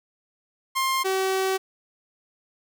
sawtooth tone pair in turn, 1059 / 381.2 Hz, C6 / G4, +21 / -48 cents, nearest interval octave + tritone, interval 1769 cents, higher first, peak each -18 / -18 dBFS, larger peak neither, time 0.75-1.04 / 1.04-1.58 s, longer second, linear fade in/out 20 ms, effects none

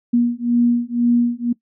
sine beating tone pair, 238.1 / 240.1 Hz, A#3 / B3, +37 / -49 cents, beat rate 2 Hz, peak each -17 dBFS, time 0.13-1.53 s, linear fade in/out 10 ms, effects noise-tail reverb RT60 0.1 s tail -20 dB re dry

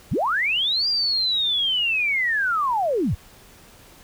sine linear two-way sweep, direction up then down, 55 to 4845 to 55 Hz, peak -19 dBFS, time 0.11-3.15 s, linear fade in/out 10 ms, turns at 0.88 s, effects pink hiss -49 dBFS RMS until 4.03 s

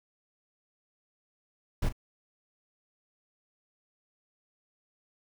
brown noise with echo, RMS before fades -27 dBFS, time 1.82-1.89 s, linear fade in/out 5 ms, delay 36 ms, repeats 1, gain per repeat -12 dB, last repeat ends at 1.926 s, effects none

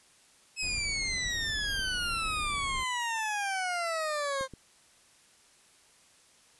20% pulse exponential sweep, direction down, 2600 to 523.3 Hz, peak -25 dBFS, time 0.56-4.48 s, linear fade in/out 50 ms
brown noise, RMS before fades -41 dBFS, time 0.62-2.84 s, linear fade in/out 10 ms
clicks, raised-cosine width 3 ms, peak -31 dBFS, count 3, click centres 1.794 / 4.41 / 4.537 s
effects white hiss -61 dBFS RMS until 6.59 s + resampled to 24000 Hz

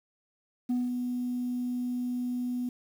sine tone with ADSR envelope, 246.9 Hz, B3, in tune, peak -22 dBFS, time 0.69-2.69 s, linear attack 13 ms, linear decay 190 ms, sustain -6 dB, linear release 3 ms, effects tanh soft clip ceiling -24 dBFS + 9-bit

